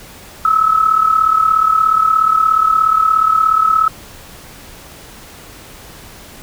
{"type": "tone with amplitude modulation", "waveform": "sine", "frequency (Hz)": 1295, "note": "E6", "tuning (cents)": -31, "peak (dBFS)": -6, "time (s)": [0.45, 3.88], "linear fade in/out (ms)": 2, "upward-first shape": "sine", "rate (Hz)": 36.9, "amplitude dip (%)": 70, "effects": ["pink hiss -37 dBFS RMS until 6.42 s"]}